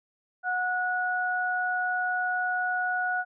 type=tone pair together; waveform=sine; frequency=731.5 / 1463 Hz; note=F#5 / F#6; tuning=-20 / -20 cents; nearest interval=octave; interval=1200 cents; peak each=-29 / -27 dBFS; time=0.43-3.25 s; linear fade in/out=50 ms; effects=none